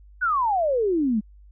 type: exponential sweep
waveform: sine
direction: down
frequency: 1532 to 201.8 Hz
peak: -19 dBFS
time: 0.21-1.21 s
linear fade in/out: 20 ms
effects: added 50 Hz sine -46 dBFS peak until 1.51 s